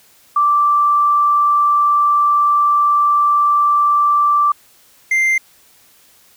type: tone pair in turn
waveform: sine / triangle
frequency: 1171 / 2091 Hz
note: D6 / C7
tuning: -5 / -2 cents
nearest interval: minor seventh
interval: 1003 cents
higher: second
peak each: -10 dBFS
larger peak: neither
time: 0.36-4.52 / 5.11-5.38 s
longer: first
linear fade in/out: 5 ms
effects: white hiss -50 dBFS RMS until 6.36 s